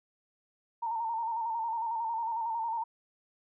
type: tone with vibrato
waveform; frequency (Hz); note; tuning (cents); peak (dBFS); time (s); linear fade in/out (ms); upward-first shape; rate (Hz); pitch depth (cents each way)
sine; 912; A#5; -38; -30; 0.82-2.84; 10; square; 11; 44
effects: none